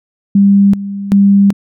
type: tone with tremolo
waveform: sine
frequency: 199.1 Hz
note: G3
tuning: 27 cents sharp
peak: -4 dBFS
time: 0.35-1.53 s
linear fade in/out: 5 ms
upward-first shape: square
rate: 1.3 Hz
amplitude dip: 80%
effects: none